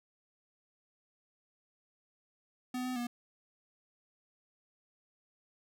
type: tone with pitch steps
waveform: square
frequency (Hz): 251.4 / 253.5 / 240.9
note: B3 / B3 / B3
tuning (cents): +31 / +45 / -43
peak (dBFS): -35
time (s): 2.74-3.07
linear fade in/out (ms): 5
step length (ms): 110
effects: none